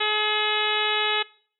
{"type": "harmonic tone", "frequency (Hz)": 424.6, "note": "G#4", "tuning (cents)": 38, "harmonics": [1, 2, 3, 4, 5, 6, 7, 8, 9], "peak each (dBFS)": [-30, -30, -30, -30, -30, -30, -30, -30, -30], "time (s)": [0, 1.23], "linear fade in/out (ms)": 10, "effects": ["noise-tail reverb RT60 0.5 s tail -22 dB re dry"]}